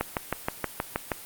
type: click train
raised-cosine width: 0.5 ms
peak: -10 dBFS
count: 8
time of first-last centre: 0.01-1.118 s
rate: 6.32 Hz
effects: white hiss -43 dBFS RMS until 1.25 s + Opus 32 kbps